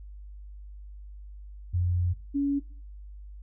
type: tone pair in turn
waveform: sine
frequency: 88.7 / 281.6 Hz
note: F2 / C#4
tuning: +27 / +27 cents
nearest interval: octave + minor sixth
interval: 2000 cents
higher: second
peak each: -23 / -23 dBFS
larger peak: neither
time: 1.73-2.14 / 2.34-2.6 s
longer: first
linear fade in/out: 20 ms
effects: noise-tail reverb RT60 0.4 s tail -18 dB re dry + added 50 Hz sine -41 dBFS peak until 3.42 s